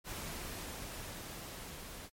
pink noise with level ramp, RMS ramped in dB -42 to -48 dBFS, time 0.04-2.1 s, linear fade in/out 50 ms, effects MP3 64 kbps

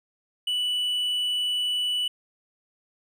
triangle tone, 2963 Hz, F#7, 2 cents sharp, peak -22 dBFS, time 0.47-2.08 s, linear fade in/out 5 ms, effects none

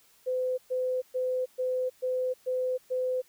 sine tone bursts, 509 Hz, C5, 48 cents flat, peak -26 dBFS, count 7, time 0.26-3.22 s, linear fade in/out 20 ms, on 320 ms, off 120 ms, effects white hiss -62 dBFS RMS until 3.28 s

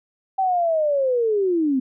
sine linear sweep, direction down, 777 to 250.8 Hz, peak -17 dBFS, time 0.38-1.8 s, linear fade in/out 10 ms, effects none

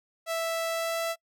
sawtooth tone with pitch glide, 659.3 to 663.5 Hz, E5 to E5, 0 to +11 cents, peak -24 dBFS, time 0.26-1.16 s, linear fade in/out 50 ms, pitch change +11 cents, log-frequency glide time 0.69-1.01 s, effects noise-tail reverb RT60 0.1 s tail -26 dB re dry

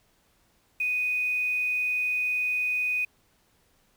sine tone with quantisation, 2489 Hz, D#7, in tune, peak -24 dBFS, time 0.8-3.05 s, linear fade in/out 5 ms, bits 8, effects pink hiss -66 dBFS RMS until 3.96 s

